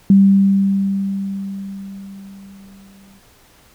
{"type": "tone with exponential decay", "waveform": "sine", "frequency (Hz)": 196, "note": "G3", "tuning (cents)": 0, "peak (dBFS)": -5, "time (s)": [0.1, 3.19], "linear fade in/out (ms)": 2, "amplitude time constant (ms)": 670, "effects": ["pink hiss -50 dBFS RMS until 3.74 s"]}